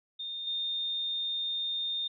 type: tone with level steps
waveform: sine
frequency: 3643 Hz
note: A#7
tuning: 41 cents flat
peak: -35 / -30 dBFS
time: 0.19-2.08 s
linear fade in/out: 10 ms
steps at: 0.47 s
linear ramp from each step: 2 ms
effects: none